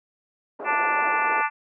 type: band-pass noise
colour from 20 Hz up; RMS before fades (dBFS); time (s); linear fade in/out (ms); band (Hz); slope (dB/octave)
white; -34; 0.59-1.42; 10; 320 to 910; 24
type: harmonic tone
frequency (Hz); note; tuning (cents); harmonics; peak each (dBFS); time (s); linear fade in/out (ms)
293.7; D4; 0; 3 / 4 / 5 / 6 / 7 / 8 / 9; -24 / -26 / -28 / -30 / -31 / -32 / -33; 0.64-1.5; 50
effects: none